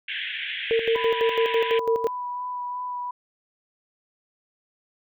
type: band-pass noise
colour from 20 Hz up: white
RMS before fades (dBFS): -31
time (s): 0.08-1.79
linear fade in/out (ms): 5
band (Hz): 1600 to 3400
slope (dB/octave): 96
type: tone with tremolo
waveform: sine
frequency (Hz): 455.7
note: A#4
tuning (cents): -39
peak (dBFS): -18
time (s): 0.71-2.07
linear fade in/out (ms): 0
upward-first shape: square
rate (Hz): 6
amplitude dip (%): 70
type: tone with vibrato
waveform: sine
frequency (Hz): 987.8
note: B5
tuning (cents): 0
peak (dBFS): -28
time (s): 0.95-3.11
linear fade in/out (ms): 5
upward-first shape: sine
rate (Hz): 2.8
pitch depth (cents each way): 13
effects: none